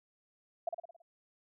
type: tone with echo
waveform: sine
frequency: 675 Hz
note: E5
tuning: 41 cents sharp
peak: -29 dBFS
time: 0.67-0.69 s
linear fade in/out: 5 ms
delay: 55 ms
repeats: 6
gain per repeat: -5 dB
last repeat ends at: 1.02 s
effects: none